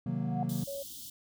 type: chord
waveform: triangle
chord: C half-diminished seventh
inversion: none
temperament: equal with one note detuned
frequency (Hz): 130.81 / 156.83 / 185 / 233.1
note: C3 / Eb3 / Gb3 / Bb3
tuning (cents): 0 / +14 / 0 / 0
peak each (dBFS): -34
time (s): 0.06-0.64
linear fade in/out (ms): 5
type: tone with exponential growth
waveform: sine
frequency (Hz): 727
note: F#5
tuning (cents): -31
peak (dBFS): -30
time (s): 0.09-0.43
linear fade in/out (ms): 2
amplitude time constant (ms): 72
type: band-stop noise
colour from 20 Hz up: white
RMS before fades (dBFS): -45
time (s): 0.49-1.1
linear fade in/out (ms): 5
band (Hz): 330 to 3000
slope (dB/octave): 96
type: tone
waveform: sine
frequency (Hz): 557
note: C#5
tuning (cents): +8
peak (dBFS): -36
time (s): 0.67-0.83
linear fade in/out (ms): 10
effects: none